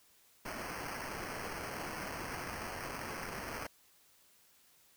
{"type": "noise with sample-and-hold", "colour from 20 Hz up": "white", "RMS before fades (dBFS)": -42, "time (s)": [0.45, 3.67], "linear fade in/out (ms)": 5, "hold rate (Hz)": 3675, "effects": ["white hiss -66 dBFS RMS until 4.96 s"]}